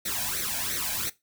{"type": "noise with flanger", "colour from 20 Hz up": "white", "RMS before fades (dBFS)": -30, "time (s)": [0.05, 1.1], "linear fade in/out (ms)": 10, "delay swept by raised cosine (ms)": [0.49, 1.28], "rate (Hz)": 2.9, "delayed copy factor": 0.8, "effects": ["noise-tail reverb RT60 0.2 s tail -18 dB re dry"]}